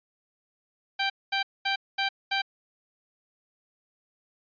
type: tone bursts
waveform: 10% pulse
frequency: 784 Hz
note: G5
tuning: in tune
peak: -16 dBFS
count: 5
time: 0.99-2.42 s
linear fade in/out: 10 ms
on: 110 ms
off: 220 ms
effects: resampled to 11025 Hz